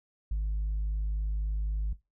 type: tone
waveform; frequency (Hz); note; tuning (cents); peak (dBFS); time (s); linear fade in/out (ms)
sine; 51.91; G#1; 0; -25; 0.31-1.93; 5
effects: noise-tail reverb RT60 0.2 s tail -17 dB re dry + tanh soft clip ceiling -26 dBFS